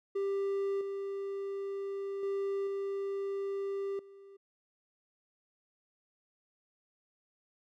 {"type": "tone with level steps", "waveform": "triangle", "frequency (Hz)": 394.8, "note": "G4", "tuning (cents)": 12, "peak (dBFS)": [-28, -33, -29, -31, -49], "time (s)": [0.15, 4.37], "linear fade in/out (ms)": 10, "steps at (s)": [0.81, 2.23, 2.67, 3.99], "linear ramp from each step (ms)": 2, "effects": []}